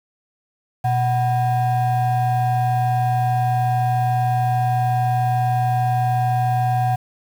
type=ring-modulated tone; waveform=triangle; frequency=433.2 Hz; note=A4; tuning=27 cents flat; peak=-11 dBFS; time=0.84-6.96 s; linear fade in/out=10 ms; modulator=312 Hz; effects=7-bit